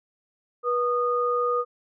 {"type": "tone pair together", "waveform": "sine", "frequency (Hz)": [485.5, 1230], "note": ["B4", "D#6"], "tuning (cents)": [-30, -20], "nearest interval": "octave + major third", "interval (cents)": 1610, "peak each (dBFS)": -24, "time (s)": [0.63, 1.65], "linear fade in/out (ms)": 50, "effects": []}